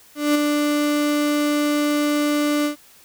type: tone with ADSR envelope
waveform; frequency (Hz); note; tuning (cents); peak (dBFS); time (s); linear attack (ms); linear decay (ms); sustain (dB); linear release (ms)
35% pulse; 294.7; D4; +6; -12; 0.15-2.76; 200; 10; -4; 110
effects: white hiss -50 dBFS RMS until 3.04 s